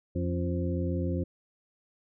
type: harmonic tone with a mistuned harmonic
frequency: 87.31 Hz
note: F2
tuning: in tune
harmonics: 1 / 2 / 3 / 4 / 6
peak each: -30 / -33 / -35 / -36 / -38 dBFS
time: 0.15-1.24 s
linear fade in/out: 10 ms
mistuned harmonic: 3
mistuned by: +51 cents
effects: none